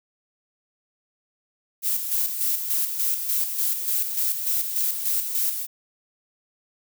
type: noise with tremolo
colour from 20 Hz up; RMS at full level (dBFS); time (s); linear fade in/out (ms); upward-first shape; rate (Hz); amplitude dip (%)
violet; -23; 1.82-5.67; 50; square; 3.4; 50
effects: none